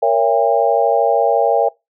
sine chord, A# diminished seventh, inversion none, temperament just, 466.2 / 559.4 / 671.3 / 805.5 Hz, A#4 / C#5 / E5 / G5, 0 / +16 / +31 / +47 cents, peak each -17 dBFS, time 0.02-1.69 s, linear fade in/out 10 ms, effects noise-tail reverb RT60 0.2 s tail -23 dB re dry

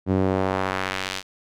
sawtooth tone with band-pass filter sweep, 94.7 Hz, F#2, 41 cents sharp, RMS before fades -24 dBFS, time 0.06-1.23 s, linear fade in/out 50 ms, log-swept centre 260 to 4500 Hz, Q 0.9, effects none

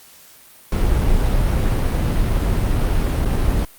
brown noise with dropouts, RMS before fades -17 dBFS, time 0.72-3.65 s, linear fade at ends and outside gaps 2 ms, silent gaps 3.25-3.256 s, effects white hiss -46 dBFS RMS until 3.78 s + Opus 48 kbps

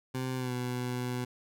20% pulse tone with pitch glide, 129.2 to 124.3 Hz, C3 to B2, -21 to +12 cents, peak -27 dBFS, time 0.14-1.25 s, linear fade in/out 10 ms, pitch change -67 cents, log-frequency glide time 0.36-0.53 s, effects none

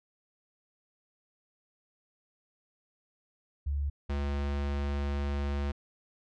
sine / square tone pair in turn, 71.3 / 70.98 Hz, C#2 / C#2, +49 / +42 cents, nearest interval unison, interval 7 cents, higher first, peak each -28 / -30 dBFS, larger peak first, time 3.66-3.9 / 4.09-5.72 s, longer second, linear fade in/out 10 ms, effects low-pass 4000 Hz 12 dB/octave

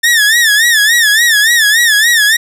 sawtooth tone with vibrato, 1786 Hz, A6, 25 cents sharp, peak -3 dBFS, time 0.03-2.37 s, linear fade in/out 10 ms, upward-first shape sine, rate 3.5 Hz, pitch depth 130 cents each way, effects resampled to 32000 Hz + 7-bit

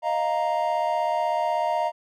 triangle chord, Eb suspended second, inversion none, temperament equal, 622.3 / 698.5 / 932.3 Hz, Eb5 / F5 / Bb5, 0 / 0 / 0 cents, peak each -25 / -24 / -24 dBFS, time 0.02-1.92 s, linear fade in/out 50 ms, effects none

